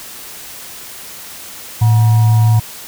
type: tone with frequency modulation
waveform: sine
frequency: 111.7 Hz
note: A2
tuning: 27 cents sharp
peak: -7 dBFS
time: 1.81-2.6 s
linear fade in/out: 10 ms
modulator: 844 Hz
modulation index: 0.21
effects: white hiss -32 dBFS RMS until 2.87 s